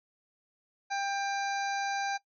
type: harmonic tone with a mistuned harmonic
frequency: 794 Hz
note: G5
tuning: 22 cents sharp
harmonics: 1 / 2 / 3 / 5 / 6 / 7 / 8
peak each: -31 / -37 / -41 / -45 / -47 / -48 / -49 dBFS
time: 0.9-2.18 s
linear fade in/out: 20 ms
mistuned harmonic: 7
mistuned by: +92 cents
effects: noise-tail reverb RT60 0.1 s tail -18 dB re dry